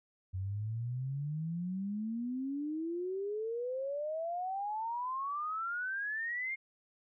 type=exponential sweep; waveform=sine; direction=up; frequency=91.5 to 2152 Hz; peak=-34 dBFS; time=0.33-6.56 s; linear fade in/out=20 ms; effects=none